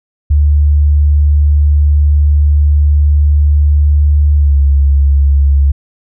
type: tone with pitch glide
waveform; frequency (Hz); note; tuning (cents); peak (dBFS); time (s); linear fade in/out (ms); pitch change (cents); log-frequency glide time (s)
sine; 73.42 to 69.9; D2 to C#2; 0 to +15; -5; 0.3-5.72; 10; -85; 4.37-4.57
effects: none